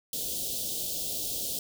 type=band-stop noise; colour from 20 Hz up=white; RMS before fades=-33 dBFS; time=0.13-1.59 s; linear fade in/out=2 ms; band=680 to 3100 Hz; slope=48 dB/octave; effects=none